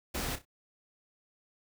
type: noise with echo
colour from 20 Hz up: pink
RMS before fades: -35 dBFS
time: 0.14-0.36 s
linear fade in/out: 10 ms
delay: 31 ms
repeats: 3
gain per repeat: -11 dB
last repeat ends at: 0.453 s
effects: none